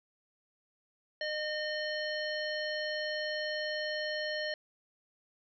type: harmonic tone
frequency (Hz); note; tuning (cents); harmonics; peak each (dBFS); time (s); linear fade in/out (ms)
610; D#5; -34; 1 / 3 / 5 / 7 / 9; -36 / -37 / -43 / -41 / -51; 1.21-4.54; 2
effects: none